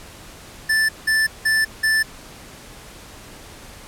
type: tone bursts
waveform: square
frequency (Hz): 1760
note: A6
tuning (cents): 0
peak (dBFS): -16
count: 4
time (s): 0.69-2.03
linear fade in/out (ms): 10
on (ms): 200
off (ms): 180
effects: pink hiss -41 dBFS RMS until 3.87 s + low-pass 12000 Hz 12 dB/octave